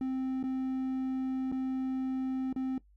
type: tone with dropouts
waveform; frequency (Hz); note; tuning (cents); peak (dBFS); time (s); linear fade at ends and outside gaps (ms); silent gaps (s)
triangle; 261.6; C4; 0; -28; 0.01-2.78; 2; 0.429-0.438 / 1.517-1.523 / 2.528-2.561
effects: noise-tail reverb RT60 0.1 s tail -17 dB re dry + added 50 Hz sine -59 dBFS peak until 2.96 s